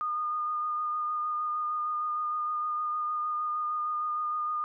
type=tone with vibrato; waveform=sine; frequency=1222 Hz; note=D#6; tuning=32 cents flat; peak=-28 dBFS; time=0.01-4.64 s; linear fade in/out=0 ms; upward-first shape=sine; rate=6.5 Hz; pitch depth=15 cents each way; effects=none